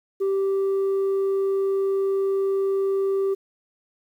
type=tone; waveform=sine; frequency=390 Hz; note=G4; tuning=9 cents flat; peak=-17 dBFS; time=0.2-3.35 s; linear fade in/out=20 ms; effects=tanh soft clip ceiling -19 dBFS + 9-bit